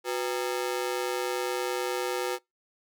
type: ring-modulated tone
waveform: sawtooth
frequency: 431.4 Hz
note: A4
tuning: 34 cents flat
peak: -21 dBFS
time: 0.04-2.39 s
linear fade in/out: 50 ms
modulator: 64.8 Hz
effects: noise-tail reverb RT60 0.2 s tail -26 dB re dry